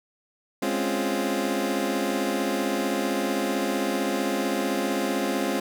25% pulse chord, Db major seventh, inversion second, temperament equal, 207.7 / 261.6 / 277.2 / 349.2 Hz, Ab3 / C4 / Db4 / F4, 0 / 0 / 0 / 0 cents, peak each -26 dBFS, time 0.62-5.6 s, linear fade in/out 5 ms, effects none

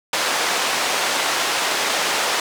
pink band-pass noise, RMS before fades -21 dBFS, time 0.13-2.4 s, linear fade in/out 2 ms, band 600 to 7300 Hz, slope 12 dB/octave, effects none

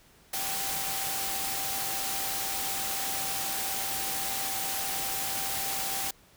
sine tone in noise, 780 Hz, G5, 9 cents flat, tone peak -39 dBFS, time 0.33-6.11 s, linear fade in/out 5 ms, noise white, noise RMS -32 dBFS, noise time 0.33-6.11 s, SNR -10 dB, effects pink hiss -59 dBFS RMS until 6.36 s

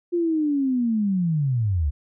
sine linear sweep, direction down, 353.2 to 66.1 Hz, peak -19 dBFS, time 0.12-1.91 s, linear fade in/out 20 ms, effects none

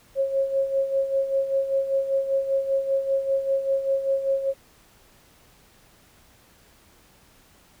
sine tone with tremolo, 543 Hz, C#5, 36 cents flat, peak -18 dBFS, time 0.15-4.54 s, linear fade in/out 50 ms, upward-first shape sine, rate 5.1 Hz, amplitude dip 65%, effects pink hiss -56 dBFS RMS until 7.8 s

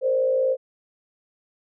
sine tone with frequency modulation, 523.3 Hz, C5, in tune, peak -18 dBFS, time 0.01-0.57 s, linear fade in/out 50 ms, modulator 57.1 Hz, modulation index 0.65, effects none

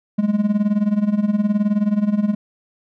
triangle tone with tremolo, 207.7 Hz, G#3, in tune, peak -10 dBFS, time 0.18-2.35 s, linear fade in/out 10 ms, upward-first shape sine, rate 19 Hz, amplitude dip 80%, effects none

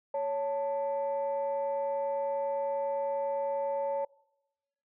sine tone pair together, 557.5 / 885 Hz, C#5 / A5, +10 / +10 cents, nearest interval minor sixth, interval 800 cents, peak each -29 / -34 dBFS, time 0.14-4.05 s, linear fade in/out 5 ms, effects noise-tail reverb RT60 0.9 s tail -24 dB re dry + tanh soft clip ceiling -23 dBFS

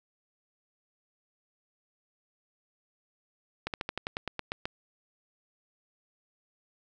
slowing click train, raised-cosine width 0.3 ms, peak -16 dBFS, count 11, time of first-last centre 3.67-4.655 s, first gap 68 ms, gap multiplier 1.08, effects none

